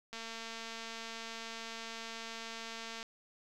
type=click train; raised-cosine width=0.2 ms; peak=-27 dBFS; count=659; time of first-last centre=0.13-3.029 s; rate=227 Hz; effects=none